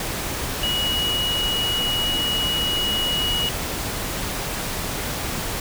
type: tone in noise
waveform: sine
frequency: 2909 Hz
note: F#7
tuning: 30 cents flat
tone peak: -21 dBFS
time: 0.63-3.49 s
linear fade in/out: 2 ms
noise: pink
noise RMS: -27 dBFS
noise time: 0-5.6 s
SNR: +3 dB
effects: none